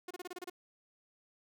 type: tone bursts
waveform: sawtooth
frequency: 360 Hz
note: F#4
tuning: 47 cents flat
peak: -37 dBFS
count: 8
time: 0.08-0.499 s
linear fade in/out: 5 ms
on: 27 ms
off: 29 ms
effects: none